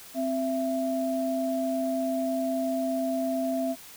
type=tone pair together; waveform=sine; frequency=261.6 / 667.2 Hz; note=C4 / E5; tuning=0 / +21 cents; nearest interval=octave + major third; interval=1621 cents; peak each=-28 dBFS; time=0.14-3.76 s; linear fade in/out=50 ms; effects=white hiss -47 dBFS RMS until 3.96 s